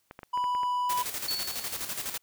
clicks, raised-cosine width 0.5 ms, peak -27 dBFS, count 7, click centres 0.111 / 0.191 / 0.232 / 0.375 / 0.441 / 0.55 / 0.633 s
triangle tone, 987.8 Hz, B5, in tune, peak -24 dBFS, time 0.33-1.03 s, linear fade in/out 10 ms
white noise with tremolo, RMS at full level -33 dBFS, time 0.89-2.18 s, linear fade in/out 10 ms, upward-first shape square, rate 12 Hz, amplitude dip 55%
sine tone with exponential decay, 4435 Hz, C#8, in tune, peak -27 dBFS, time 1.28-2.07 s, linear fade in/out 5 ms, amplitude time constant 170 ms
effects white hiss -72 dBFS RMS until 2.22 s

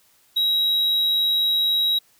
triangle tone, 3846 Hz, B7, 47 cents flat, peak -16 dBFS, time 0.36-1.99 s, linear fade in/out 10 ms, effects white hiss -59 dBFS RMS until 2.19 s

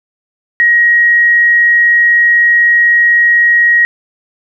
sine tone, 1892 Hz, A#6, 25 cents sharp, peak -5 dBFS, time 0.6-3.85 s, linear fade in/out 0 ms, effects none

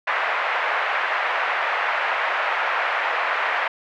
white band-pass noise, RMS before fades -23 dBFS, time 0.07-3.68 s, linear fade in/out 5 ms, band 610 to 2100 Hz, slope 24 dB/octave, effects none

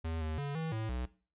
square tone with pitch steps, 81.3 / 78.6 / 142.3 / 161.1 / 110.4 / 62 Hz, E2 / D#2 / C#3 / E3 / A2 / B1, -23 / +18 / +46 / -39 / +6 / +7 cents, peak -35 dBFS, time 0.04-1.06 s, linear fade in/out 10 ms, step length 170 ms, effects noise-tail reverb RT60 0.4 s tail -19 dB re dry + resampled to 8000 Hz

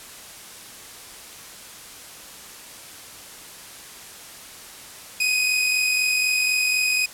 sawtooth tone pair together, 2500 / 2544 Hz, D#7 / D#7, +8 / +38 cents, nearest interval unison, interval 30 cents, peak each -16 / -25 dBFS, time 5.2-7.06 s, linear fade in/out 5 ms, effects white hiss -41 dBFS RMS until 7.13 s + low-pass 12000 Hz 12 dB/octave

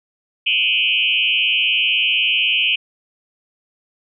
sine tone with frequency modulation, 2762 Hz, F7, 20 cents flat, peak -14 dBFS, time 0.46-2.76 s, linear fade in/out 10 ms, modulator 116 Hz, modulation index 3, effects none

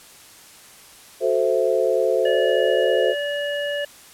sine chord, F# half-diminished seventh, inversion none, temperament equal, 370 / 440 / 523.3 / 659.3 Hz, F#4 / A4 / C5 / E5, 0 / 0 / 0 / 0 cents, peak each -24 / -22 / -20 / -25 dBFS, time 1.2-3.15 s, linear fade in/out 50 ms
harmonic tone, 578 Hz, D5, 28 cents flat, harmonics 1 / 3 / 5, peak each -24 / -29 / -31 dBFS, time 2.25-3.85 s, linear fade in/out 5 ms
effects white hiss -46 dBFS RMS until 4.13 s + low-pass 12000 Hz 12 dB/octave

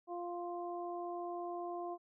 harmonic tone, 349.2 Hz, F4, in tune, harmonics 1 / 2 / 3, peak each -42 / -42 / -48 dBFS, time 0.07-1.98 s, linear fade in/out 50 ms, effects none

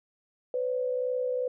sine tone pair together, 503.6 / 566 Hz, B4 / C#5, +34 / +36 cents, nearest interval major second, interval 202 cents, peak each -27 / -35 dBFS, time 0.54-1.48 s, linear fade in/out 2 ms, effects none

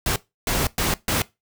pink noise bursts at uneven times, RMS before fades -22 dBFS, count 4, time 0.06-0.16 / 0.47-0.67 / 0.78-0.94 / 1.08-1.22 s, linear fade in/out 2 ms, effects noise-tail reverb RT60 0.2 s tail -19 dB re dry

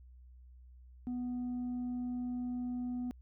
sine tone, 246.9 Hz, B3, in tune, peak -32 dBFS, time 1.07-3.11 s, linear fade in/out 0 ms, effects tanh soft clip ceiling -34 dBFS + added 62 Hz sine -53 dBFS peak until 3.21 s

